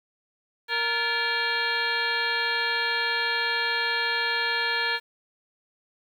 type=harmonic tone with a mistuned harmonic; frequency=466.2 Hz; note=A#4; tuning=in tune; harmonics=1 / 2 / 3 / 4 / 5 / 6 / 7 / 8 / 9; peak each=-36 / -32 / -34 / -27 / -32 / -37 / -34 / -38 / -32 dBFS; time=0.68-5 s; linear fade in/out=50 ms; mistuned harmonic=4; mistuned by=-130 cents; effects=9-bit